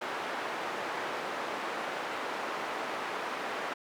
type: band-pass noise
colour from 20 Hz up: white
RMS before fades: -36 dBFS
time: 0.01-3.74 s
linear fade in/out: 10 ms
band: 340 to 1400 Hz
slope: 12 dB/octave
effects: none